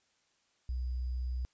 sine tone with sample-and-hold, 62.4 Hz, B1, 19 cents sharp, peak -32 dBFS, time 0.69-1.45 s, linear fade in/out 0 ms, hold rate 4900 Hz, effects white hiss -73 dBFS RMS until 1.53 s + resampled to 16000 Hz

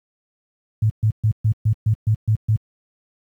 sine tone bursts, 108.6 Hz, A2, 22 cents flat, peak -13 dBFS, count 9, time 0.82-2.562 s, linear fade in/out 5 ms, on 78 ms, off 130 ms, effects high-pass 60 Hz 12 dB/octave + 9-bit

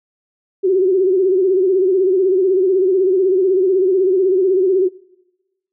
sine tone with vibrato, 375.8 Hz, F#4, 27 cents sharp, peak -11 dBFS, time 0.63-4.89 s, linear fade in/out 20 ms, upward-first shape sine, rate 16 Hz, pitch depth 86 cents each way, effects noise-tail reverb RT60 1.0 s tail -24 dB re dry

